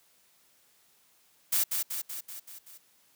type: noise with echo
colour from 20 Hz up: blue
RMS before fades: -26 dBFS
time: 1.52-1.64 s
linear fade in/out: 10 ms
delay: 190 ms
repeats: 6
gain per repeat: -4 dB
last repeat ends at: 2.78 s
effects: white hiss -65 dBFS RMS until 3.15 s + high-pass 100 Hz 12 dB/octave